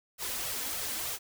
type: noise with flanger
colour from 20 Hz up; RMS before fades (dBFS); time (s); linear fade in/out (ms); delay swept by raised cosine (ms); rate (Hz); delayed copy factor
white; -35; 0.18-1.19; 50; 1.5 to 4; 3.3; +0.7
effects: none